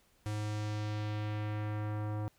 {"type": "tone with low-pass filter sweep", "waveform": "square", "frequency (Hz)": 105.8, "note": "G#2", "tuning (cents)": 33, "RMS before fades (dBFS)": -36, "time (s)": [0.26, 2.28], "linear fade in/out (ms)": 0, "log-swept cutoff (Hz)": [10000, 1000], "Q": 1.1, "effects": ["pink hiss -69 dBFS RMS until 2.38 s"]}